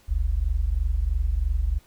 sine tone pair together, 46.25 / 69.3 Hz, F#1 / C#2, 0 / 0 cents, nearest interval perfect fifth, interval 700 cents, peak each -23 / -24 dBFS, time 0.08-1.79 s, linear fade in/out 20 ms, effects pink hiss -58 dBFS RMS until 1.86 s

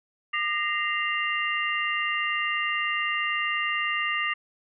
sine tone cluster, 1208 / 1866 / 2075 / 2784 Hz, D6 / A#6 / C7 / F7, +48 / +1 / -15 / -6 cents, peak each -30 dBFS, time 0.33-4.34 s, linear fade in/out 10 ms, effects none

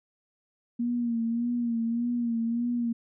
sine tone with vibrato, 235 Hz, A#3, 14 cents sharp, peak -25 dBFS, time 0.79-2.93 s, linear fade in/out 10 ms, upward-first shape sine, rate 1.7 Hz, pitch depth 49 cents each way, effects none

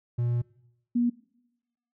triangle / sine tone pair in turn, 120 / 240 Hz, B2 / B3, -49 / -49 cents, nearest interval octave, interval 1200 cents, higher second, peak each -22 / -21 dBFS, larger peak second, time 0.18-0.42 / 0.95-1.1 s, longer first, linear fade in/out 10 ms, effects noise-tail reverb RT60 0.9 s tail -22 dB re dry

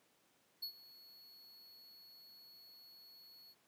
square tone with ADSR envelope, 4374 Hz, C#8, 24 cents flat, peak -39 dBFS, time 0.62-3.55 s, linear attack 11 ms, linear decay 86 ms, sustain -19 dB, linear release 44 ms, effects pink hiss -73 dBFS RMS until 3.67 s + high-pass 200 Hz 12 dB/octave

